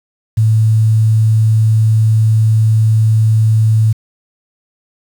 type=tone with quantisation; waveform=sine; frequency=110 Hz; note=A2; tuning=in tune; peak=-7 dBFS; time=0.37-3.93 s; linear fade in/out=10 ms; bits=6; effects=none

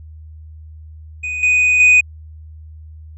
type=tone with level steps; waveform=triangle; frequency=2489 Hz; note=D#7; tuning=in tune; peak=-19 / -9 / -5 dBFS; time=1.23-2.01 s; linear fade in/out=10 ms; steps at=1.43 / 1.8 s; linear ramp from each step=2 ms; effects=added 78 Hz sine -34 dBFS peak until 3.17 s + resampled to 24000 Hz

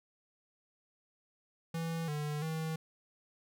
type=tone with pitch steps; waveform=square; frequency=164.9 / 149 / 159.7 Hz; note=E3 / D3 / D#3; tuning=+1 / +25 / +45 cents; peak=-35 dBFS; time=1.74-2.76 s; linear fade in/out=5 ms; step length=340 ms; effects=none

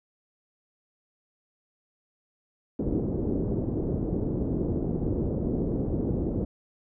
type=low-pass noise; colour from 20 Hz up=white; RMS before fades=-28 dBFS; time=2.79-6.45 s; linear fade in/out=5 ms; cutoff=390 Hz; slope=24 dB/octave; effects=none

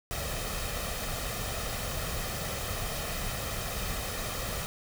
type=noise with comb filter; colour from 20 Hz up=pink; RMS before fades=-34 dBFS; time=0.11-4.66 s; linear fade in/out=0 ms; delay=1.6 ms; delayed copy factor=+0.55; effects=none

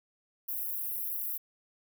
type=high-pass noise; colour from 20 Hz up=white; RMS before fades=-35 dBFS; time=0.48-1.38 s; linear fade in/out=10 ms; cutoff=11000 Hz; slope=96 dB/octave; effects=none

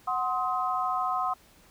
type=chord; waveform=sine; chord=C diminished; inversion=second; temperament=equal with one note detuned; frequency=740 / 1046.5 / 1265.5 Hz; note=Gb5 / C6 / Eb6; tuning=0 / 0 / +29 cents; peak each=-30 dBFS; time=0.07-1.34 s; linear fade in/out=10 ms; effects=pink hiss -58 dBFS RMS until 1.7 s

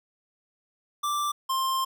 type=tone pair in turn; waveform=square; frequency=1174.7 / 1054.8 Hz; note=D6 / C6; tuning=0 / +14 cents; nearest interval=major second; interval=186 cents; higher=first; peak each=-26 / -25 dBFS; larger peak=second; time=1.03-1.32 / 1.49-1.85 s; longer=second; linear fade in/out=10 ms; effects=none

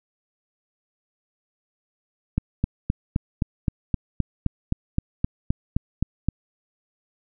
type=click train; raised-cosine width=5 ms; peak=-8 dBFS; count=16; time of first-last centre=2.38-6.286 s; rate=3.84 Hz; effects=none

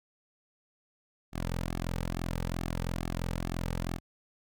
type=tone with flanger; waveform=sawtooth; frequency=42.97 Hz; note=F1; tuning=27 cents flat; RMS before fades=-34 dBFS; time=1.32-4 s; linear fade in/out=50 ms; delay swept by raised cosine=2 to 2.94 ms; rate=2.3 Hz; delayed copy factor=-0.75; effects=none

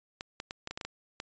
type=clicks; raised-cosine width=0.2 ms; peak=-20 dBFS; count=9; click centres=0.209 / 0.401 / 0.509 / 0.674 / 0.71 / 0.775 / 0.812 / 0.85 / 1.201 s; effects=resampled to 16000 Hz

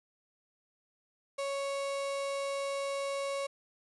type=tone; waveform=35% pulse; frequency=554.4 Hz; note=C#5; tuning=in tune; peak=-31 dBFS; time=1.38-3.47 s; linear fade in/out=10 ms; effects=resampled to 24000 Hz + 10-bit

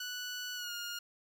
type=tone with pitch glide; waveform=15% pulse; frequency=1480 to 1420.5 Hz; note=F#6 to F6; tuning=0 to +29 cents; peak=-32 dBFS; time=0-0.99 s; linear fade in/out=5 ms; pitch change=-71 cents; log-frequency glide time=0.55-0.72 s; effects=none

